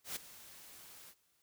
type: noise with ADSR envelope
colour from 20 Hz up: white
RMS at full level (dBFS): -39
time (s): 0.04-1.15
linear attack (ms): 120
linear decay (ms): 12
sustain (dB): -16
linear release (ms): 61
effects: white hiss -75 dBFS RMS until 1.42 s